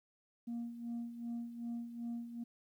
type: tone with tremolo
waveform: sine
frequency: 235.3 Hz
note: A#3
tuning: 16 cents sharp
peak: -35 dBFS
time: 0.47-2.44 s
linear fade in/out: 10 ms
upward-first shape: sine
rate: 2.6 Hz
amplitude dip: 70%
effects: tanh soft clip ceiling -36 dBFS + 12-bit